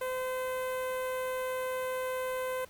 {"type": "tone with notch filter", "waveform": "sawtooth", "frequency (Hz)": 513, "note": "C5", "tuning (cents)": -34, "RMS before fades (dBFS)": -34, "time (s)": [0.01, 2.65], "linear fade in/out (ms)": 5, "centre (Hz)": 5000, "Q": 0.59, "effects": ["pink hiss -57 dBFS RMS until 2.69 s"]}